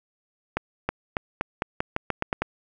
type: accelerating click train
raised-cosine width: 0.5 ms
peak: -9 dBFS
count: 11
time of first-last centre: 0.57-2.42 s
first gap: 320 ms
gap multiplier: 0.87
effects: none